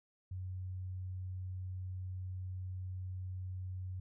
sine tone, 92.5 Hz, F#2, in tune, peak -39 dBFS, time 0.31-4 s, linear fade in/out 5 ms, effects none

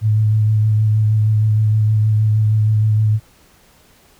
sine tone with vibrato, 107.8 Hz, A2, 35 cents flat, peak -11 dBFS, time 0.01-3.2 s, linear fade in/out 50 ms, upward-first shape sine, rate 6.4 Hz, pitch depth 20 cents each way, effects pink hiss -51 dBFS RMS until 4.19 s

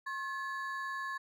triangle ring-modulated tone, 1396.9 Hz, F6, in tune, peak -31 dBFS, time 0.06-1.18 s, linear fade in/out 10 ms, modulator 319 Hz, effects none

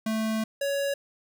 square tone pair in turn, 220 / 559.8 Hz, A3 / C#5, 0 / +17 cents, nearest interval octave + major third, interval 1617 cents, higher second, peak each -26 dBFS, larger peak neither, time 0.06-0.44 / 0.61-0.94 s, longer first, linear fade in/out 5 ms, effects none

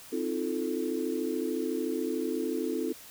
sine chord, F dominant seventh, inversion second, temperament equal with one note detuned, 261.6 / 315.5 / 349.2 / 440 Hz, C4 / Eb4 / F4 / A4, 0 / +24 / 0 / 0 cents, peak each -34 dBFS, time 0.12-2.93 s, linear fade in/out 10 ms, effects white hiss -49 dBFS RMS until 3.1 s

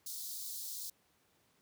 white high-pass noise, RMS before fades -43 dBFS, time 0.06-0.9 s, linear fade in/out 5 ms, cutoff 3800 Hz, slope 48 dB/octave, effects pink hiss -72 dBFS RMS until 1.61 s + high-pass 100 Hz 12 dB/octave

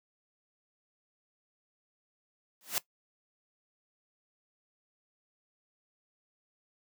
white noise with exponential growth, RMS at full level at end -27 dBFS, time 2.61-2.78 s, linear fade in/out 0 ms, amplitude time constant 36 ms, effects noise-tail reverb RT60 0.1 s tail -18 dB re dry + high-pass 150 Hz 12 dB/octave

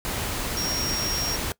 sine tone in noise, 5588 Hz, F8, in tune, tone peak -27 dBFS, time 0.57-1.36 s, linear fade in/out 0 ms, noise pink, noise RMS -29 dBFS, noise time 0.05-1.52 s, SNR -1 dB, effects noise-tail reverb RT60 0.1 s tail -21 dB re dry

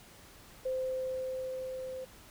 sine tone with level ramp, 518 Hz, C5, 17 cents flat, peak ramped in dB -30 to -38 dBFS, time 0.65-2.05 s, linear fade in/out 10 ms, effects pink hiss -55 dBFS RMS until 2.3 s

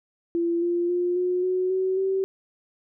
sine tone with pitch steps, 340 / 346.9 / 354 / 361.3 / 368.6 / 376.2 / 383.8 Hz, F4 / F4 / F4 / F#4 / F#4 / F#4 / G4, -46 / -12 / +23 / -41 / -7 / +29 / -37 cents, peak -21 dBFS, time 0.35-2.24 s, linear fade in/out 0 ms, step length 270 ms, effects none

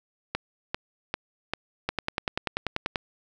two click trains, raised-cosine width 0.3 ms, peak -10 / -11 dBFS, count 12 / 4, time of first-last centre 1.89-2.958 / 0.35-1.536 s, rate 10.3 / 2.53 Hz, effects none

